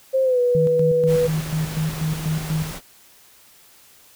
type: tone with pitch glide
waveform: sine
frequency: 528 to 489.8 Hz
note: C5 to B4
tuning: +16 to -14 cents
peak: -15 dBFS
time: 0.13-1.28 s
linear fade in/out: 20 ms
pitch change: -130 cents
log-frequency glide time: 0.23-0.4 s
type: tone with tremolo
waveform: sine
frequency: 157.2 Hz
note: D#3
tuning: 18 cents sharp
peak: -19 dBFS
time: 0.55-2.71 s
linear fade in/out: 0 ms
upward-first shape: square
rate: 4.1 Hz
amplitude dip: 65%
type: noise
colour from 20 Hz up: pink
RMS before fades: -33 dBFS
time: 1.06-2.81 s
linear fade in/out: 50 ms
effects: white hiss -51 dBFS RMS until 4.15 s